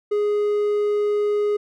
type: tone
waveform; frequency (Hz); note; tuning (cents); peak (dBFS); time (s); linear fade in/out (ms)
triangle; 415.3; G#4; 0; -16; 0.11-1.57; 10
effects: none